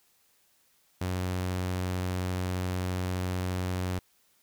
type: tone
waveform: sawtooth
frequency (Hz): 91.5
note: F#2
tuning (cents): -19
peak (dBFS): -25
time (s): 1.01-3.99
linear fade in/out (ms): 5
effects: white hiss -67 dBFS RMS until 4.42 s